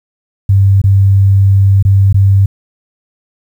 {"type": "tone with dropouts", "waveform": "sine", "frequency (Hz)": 98, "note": "G2", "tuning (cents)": 0, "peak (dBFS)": -4, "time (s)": [0.49, 2.46], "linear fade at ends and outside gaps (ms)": 5, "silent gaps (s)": [[0.817, 0.839], [1.827, 1.85], [2.128, 2.143]], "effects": ["7-bit"]}